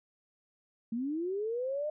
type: linear sweep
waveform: sine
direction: up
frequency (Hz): 220 to 615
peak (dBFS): -31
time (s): 0.92-1.9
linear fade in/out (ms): 5
effects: none